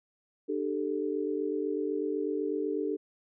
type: chord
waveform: sine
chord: D suspended fourth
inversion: none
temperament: equal with one note detuned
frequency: 299.7 / 392 / 440 Hz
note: D4 / G4 / A4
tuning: +35 / 0 / 0 cents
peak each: -33 dBFS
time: 0.48-2.97 s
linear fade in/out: 20 ms
effects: none